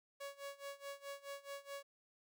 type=tone with tremolo; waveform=sawtooth; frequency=560 Hz; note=C#5; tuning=18 cents sharp; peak=-40 dBFS; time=0.2-1.83 s; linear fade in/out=10 ms; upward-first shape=sine; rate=4.7 Hz; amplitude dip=90%; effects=none